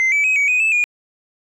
sine tone with pitch steps, 2074 / 2301 / 2535 / 2265 / 2495 / 2622 / 2438 Hz, C7 / D7 / D#7 / C#7 / D#7 / E7 / D#7, -16 / -36 / +32 / +37 / +4 / -10 / -36 cents, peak -11 dBFS, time 0-0.84 s, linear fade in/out 0 ms, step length 120 ms, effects tanh soft clip ceiling -12 dBFS

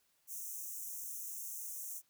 white high-pass noise, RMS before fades -44 dBFS, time 0.27-2.02 s, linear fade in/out 50 ms, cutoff 5800 Hz, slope 96 dB/octave, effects white hiss -75 dBFS RMS until 2.09 s

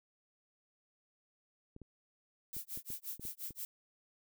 clicks, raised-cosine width 3 ms, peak -37 dBFS, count 8, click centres 1.764 / 1.817 / 2.567 / 2.774 / 2.903 / 3.196 / 3.252 / 3.507 s
violet noise with tremolo, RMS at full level -41 dBFS, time 2.53-3.65 s, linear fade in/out 0 ms, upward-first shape sine, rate 5.7 Hz, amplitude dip 100%
effects none

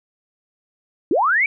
sine linear sweep, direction up, 269.9 to 2349 Hz, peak -14 dBFS, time 1.11-1.46 s, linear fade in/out 2 ms, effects none

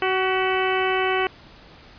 harmonic tone with a mistuned harmonic, 375.7 Hz, F#4, 26 cents sharp, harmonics 1 / 2 / 3 / 4 / 5 / 6 / 7 / 8, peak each -23 / -26 / -28 / -29 / -30 / -31 / -31 / -32 dBFS, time 0.02-1.27 s, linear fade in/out 2 ms, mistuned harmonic 5, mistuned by +49 cents, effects pink hiss -47 dBFS RMS until 1.98 s + resampled to 11025 Hz

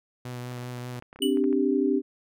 sawtooth tone with vibrato, 123.47 Hz, B2, in tune, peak -30 dBFS, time 0.25-1 s, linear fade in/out 5 ms, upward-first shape triangle, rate 5.1 Hz, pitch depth 19 cents each way
clicks, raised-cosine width 0.5 ms, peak -31 dBFS, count 12, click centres 0.519 / 0.579 / 0.631 / 0.783 / 0.962 / 1.024 / 1.129 / 1.16 / 1.19 / 1.372 / 1.441 / 1.528 s
sine chord, C suspended second, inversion none, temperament equal, 261.6 / 293.7 / 392 Hz, C4 / D4 / G4, 0 / 0 / 0 cents, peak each -25 dBFS, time 1.2-2.02 s, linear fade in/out 50 ms
square tone with exponential decay, 2960 Hz, F#7, in tune, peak -24 dBFS, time 1.22-1.41 s, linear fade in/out 2 ms, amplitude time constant 40 ms
effects none

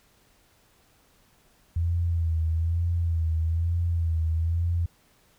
sine tone with vibrato, 83.1 Hz, E2, 15 cents sharp, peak -22 dBFS, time 1.76-4.86 s, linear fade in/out 5 ms, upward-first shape sine, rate 1.1 Hz, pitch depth 54 cents each way, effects pink hiss -62 dBFS RMS until 5.38 s

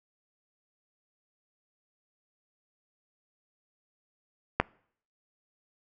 clicks, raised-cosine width 0.5 ms, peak -6 / -30 dBFS, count 2, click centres 4.6 / 4.613 s, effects noise-tail reverb RT60 0.6 s tail -25 dB re dry

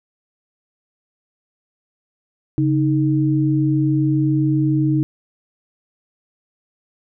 sine tone pair together, 138.58 / 311.1 Hz, C#3 / D#4, 0 / 0 cents, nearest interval octave + major second, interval 1400 cents, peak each -17 dBFS, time 2.58-5.03 s, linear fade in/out 0 ms, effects none

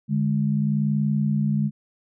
sine tone pair together, 146.87 / 207.7 Hz, D3 / G#3, 0 / 0 cents, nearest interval tritone, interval 600 cents, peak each -22 dBFS, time 0.08-1.71 s, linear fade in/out 50 ms, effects none

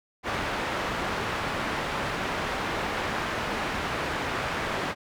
white low-pass noise, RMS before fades -30 dBFS, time 0.23-4.95 s, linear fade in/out 50 ms, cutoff 1700 Hz, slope 12 dB/octave, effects none

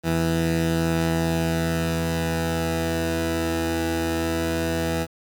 15% pulse tone pair together, 82.41 / 164.67 Hz, E2 / E3, 0 / -2 cents, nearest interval octave, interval 1198 cents, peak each -20 / -17 dBFS, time 0.03-5.07 s, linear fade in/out 50 ms, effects 8-bit

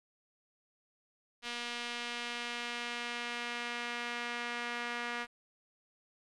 sawtooth tone with band-pass filter sweep, 239.2 Hz, A#3, 45 cents sharp, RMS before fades -39 dBFS, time 1.42-5.27 s, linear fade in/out 50 ms, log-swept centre 3100 to 1900 Hz, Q 1.3, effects resampled to 24000 Hz + 10-bit

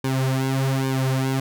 sawtooth tone with flanger, 133 Hz, C3, 29 cents sharp, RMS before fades -22 dBFS, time 0.04-1.4 s, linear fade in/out 5 ms, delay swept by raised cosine 1.5 to 5.9 ms, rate 1.2 Hz, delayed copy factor -1, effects none

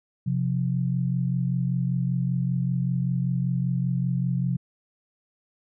sine tone pair together, 130.81 / 175.97 Hz, C3 / F3, 0 / +13 cents, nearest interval perfect fourth, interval 513 cents, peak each -24 / -26 dBFS, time 0.26-4.57 s, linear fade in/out 10 ms, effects none

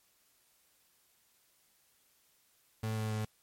35% pulse tone with pitch steps, 110 / 108.99 / 107.99 Hz, A2 / A2 / A2, 0 / -16 / -32 cents, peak -31 dBFS, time 2.83-3.25 s, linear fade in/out 5 ms, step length 140 ms, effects white hiss -70 dBFS RMS until 3.42 s + MP3 64 kbps

